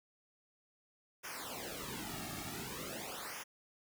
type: noise with flanger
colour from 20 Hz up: pink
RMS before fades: -44 dBFS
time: 1.23-3.44 s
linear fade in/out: 20 ms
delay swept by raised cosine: 0.24 to 2.04 ms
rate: 0.46 Hz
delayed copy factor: -1
effects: none